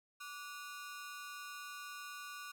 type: ring-modulated tone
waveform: sawtooth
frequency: 1312 Hz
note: E6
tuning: 9 cents flat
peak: -39 dBFS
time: 0.2-2.52 s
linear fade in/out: 10 ms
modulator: 151 Hz
effects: none